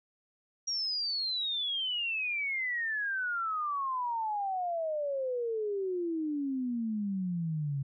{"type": "exponential sweep", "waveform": "sine", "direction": "down", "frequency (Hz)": [5690, 135.2], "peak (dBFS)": -30, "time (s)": [0.67, 7.83], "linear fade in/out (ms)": 10, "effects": []}